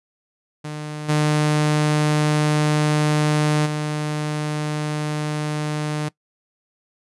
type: tone with level steps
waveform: sawtooth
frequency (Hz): 151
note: D3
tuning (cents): +48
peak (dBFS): -24 / -12 / -18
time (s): 0.64-6.09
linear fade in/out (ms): 10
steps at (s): 1.08 / 3.65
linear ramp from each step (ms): 20
effects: noise-tail reverb RT60 0.1 s tail -21 dB re dry + resampled to 24000 Hz